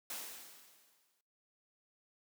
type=noise with exponential decay; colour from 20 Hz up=white; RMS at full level=-41 dBFS; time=0.1-1.21 s; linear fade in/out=2 ms; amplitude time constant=240 ms; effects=noise-tail reverb RT60 0.5 s tail -21 dB re dry + high-pass 200 Hz 12 dB/octave